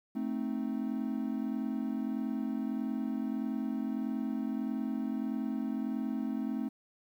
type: chord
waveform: triangle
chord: A diminished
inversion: none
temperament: equal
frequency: 220 / 261.6 / 311.1 Hz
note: A3 / C4 / Eb4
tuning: 0 / 0 / 0 cents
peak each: -33 / -33 / -38 dBFS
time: 0.15-6.69 s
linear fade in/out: 10 ms
effects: 11-bit